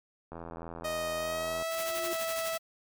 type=click train; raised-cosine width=1 ms; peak=-28 dBFS; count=110; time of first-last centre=0.32-1.624 s; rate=83.6 Hz
type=tone with pitch glide; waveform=sawtooth; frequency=622.3 to 654.7 Hz; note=D#5 to E5; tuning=0 to -12 cents; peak=-28 dBFS; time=0.84-2.58 s; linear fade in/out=10 ms; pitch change=+88 cents; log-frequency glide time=1.18-1.69 s
type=tone with exponential growth; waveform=sine; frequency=348.3 Hz; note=F4; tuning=5 cents flat; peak=-34 dBFS; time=1.53-2.13 s; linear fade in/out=0 ms; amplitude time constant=130 ms
type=noise with tremolo; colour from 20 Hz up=white; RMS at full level=-37 dBFS; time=1.7-2.59 s; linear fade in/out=50 ms; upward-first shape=triangle; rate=12 Hz; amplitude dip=80%
effects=none